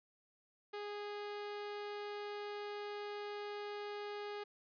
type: tone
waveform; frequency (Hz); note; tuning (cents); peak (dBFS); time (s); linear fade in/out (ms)
sawtooth; 412.8; G#4; -10; -38; 0.73-4.44; 10
effects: resampled to 11025 Hz